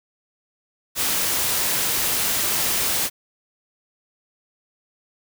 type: noise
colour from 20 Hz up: white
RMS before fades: -22 dBFS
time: 0.95-3.1 s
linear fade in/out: 50 ms
effects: none